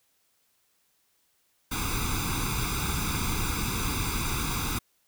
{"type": "noise with comb filter", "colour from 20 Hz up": "pink", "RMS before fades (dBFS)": -29, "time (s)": [1.71, 4.79], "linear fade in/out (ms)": 10, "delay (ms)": 0.82, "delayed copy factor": 0.95, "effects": ["white hiss -70 dBFS RMS until 5.07 s"]}